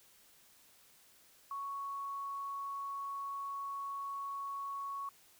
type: tone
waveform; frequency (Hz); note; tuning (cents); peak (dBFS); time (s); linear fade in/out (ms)
sine; 1111; C#6; +4; -38; 1.51-5.09; 2
effects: white hiss -64 dBFS RMS until 5.39 s